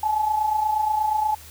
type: tone pair together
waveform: sine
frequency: 832.6 / 861 Hz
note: G#5 / A5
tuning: +4 / -38 cents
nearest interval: minor second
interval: 58 cents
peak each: -27 / -20 dBFS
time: 0.03-1.35 s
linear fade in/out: 5 ms
effects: added 79 Hz sine -46 dBFS peak until 1.5 s + white hiss -45 dBFS RMS until 1.5 s